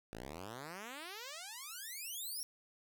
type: exponential sweep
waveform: 5% pulse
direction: up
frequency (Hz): 51.91 to 5660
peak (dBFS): -34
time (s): 0.13-2.43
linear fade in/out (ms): 0
effects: none